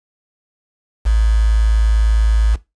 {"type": "tone with quantisation", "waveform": "sine", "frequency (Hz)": 54.5, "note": "A1", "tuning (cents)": -16, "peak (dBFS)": -10, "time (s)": [1.05, 2.56], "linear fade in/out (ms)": 20, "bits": 5, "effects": ["noise-tail reverb RT60 0.2 s tail -17 dB re dry", "resampled to 22050 Hz"]}